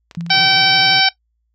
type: clicks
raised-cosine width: 0.2 ms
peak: -20 dBFS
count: 12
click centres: 0.112 / 0.15 / 0.209 / 0.264 / 0.297 / 0.349 / 0.41 / 0.449 / 0.483 / 0.535 / 0.572 / 0.604 s
type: tone with exponential decay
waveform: sine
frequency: 169.3 Hz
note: E3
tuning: 46 cents sharp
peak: -19 dBFS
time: 0.17-0.86 s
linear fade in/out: 5 ms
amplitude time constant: 150 ms
type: harmonic tone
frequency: 769 Hz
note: G5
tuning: 33 cents flat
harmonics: 1 / 2 / 3 / 4 / 5 / 6 / 7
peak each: -18 / -18 / -18 / -18 / -18 / -18 / -18 dBFS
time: 0.3-1.09 s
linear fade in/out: 5 ms
type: tone with vibrato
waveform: sawtooth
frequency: 150 Hz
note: D3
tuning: 37 cents sharp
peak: -24 dBFS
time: 0.32-1.01 s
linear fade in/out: 20 ms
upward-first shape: sine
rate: 12 Hz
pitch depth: 290 cents each way
effects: noise-tail reverb RT60 0.1 s tail -18 dB re dry + added 57 Hz sine -64 dBFS peak until 1.54 s